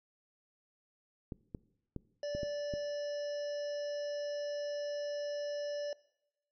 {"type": "clicks", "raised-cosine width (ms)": 3, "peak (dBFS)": -27, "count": 6, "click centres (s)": [1.322, 1.548, 1.963, 2.35, 2.432, 2.738]}
{"type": "harmonic tone", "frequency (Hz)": 583, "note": "D5", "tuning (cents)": -13, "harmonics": [1, 3, 5, 7, 9, 10], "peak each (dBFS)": [-35, -52, -56, -60, -51, -59], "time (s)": [2.23, 5.93], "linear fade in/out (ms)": 2}
{"effects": ["noise-tail reverb RT60 0.8 s tail -21 dB re dry"]}